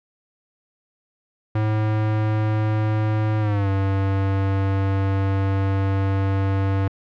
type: tone with pitch glide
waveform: square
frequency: 107.9 to 97.24 Hz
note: A2 to G2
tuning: -33 to -13 cents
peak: -19 dBFS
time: 1.55-6.88 s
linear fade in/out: 5 ms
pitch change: -180 cents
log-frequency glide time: 3.4-3.69 s
effects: low-pass 2000 Hz 12 dB/octave